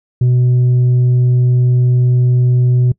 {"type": "tone with tanh clipping", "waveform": "sine", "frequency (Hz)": 124.4, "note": "B2", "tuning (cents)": 13, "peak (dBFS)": -9, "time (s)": [0.21, 2.92], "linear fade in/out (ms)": 5, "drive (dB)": 3, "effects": ["noise-tail reverb RT60 0.1 s tail -23 dB re dry"]}